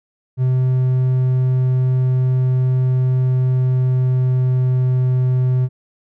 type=tone with pitch glide; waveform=triangle; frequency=128.4 to 127.51 Hz; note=C3 to C3; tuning=-32 to -44 cents; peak=-11 dBFS; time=0.37-5.69 s; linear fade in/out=50 ms; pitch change=-12 cents; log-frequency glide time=3.26-5.13 s; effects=none